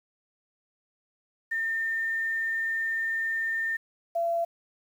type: tone pair in turn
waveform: sine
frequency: 1809 / 677.6 Hz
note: A6 / E5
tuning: +48 / +48 cents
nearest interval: octave + perfect fourth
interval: 1700 cents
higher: first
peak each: -26 / -24 dBFS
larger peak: second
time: 1.51-3.77 / 4.15-4.45 s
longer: first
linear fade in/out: 10 ms
effects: 9-bit